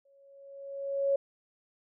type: tone with exponential growth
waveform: sine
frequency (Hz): 554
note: C#5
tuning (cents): -1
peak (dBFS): -22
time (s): 0.05-1.16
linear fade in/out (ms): 5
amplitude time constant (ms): 240
effects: none